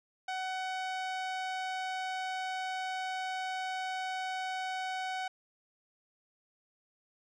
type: tone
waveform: sawtooth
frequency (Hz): 750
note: F#5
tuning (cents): +23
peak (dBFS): -30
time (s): 0.28-5.28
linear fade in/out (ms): 5
effects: low-pass 5000 Hz 12 dB/octave